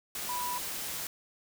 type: tone in noise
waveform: sine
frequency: 982 Hz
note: B5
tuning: 10 cents flat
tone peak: -33 dBFS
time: 0.29-0.58 s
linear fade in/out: 2 ms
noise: white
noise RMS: -37 dBFS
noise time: 0.15-1.07 s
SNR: +1 dB
effects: none